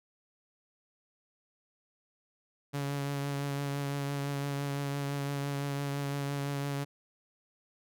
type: tone with vibrato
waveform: sawtooth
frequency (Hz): 141.1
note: C#3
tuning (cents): +31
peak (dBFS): -28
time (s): 2.73-6.85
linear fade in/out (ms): 20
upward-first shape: triangle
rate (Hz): 5.9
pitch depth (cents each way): 21
effects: none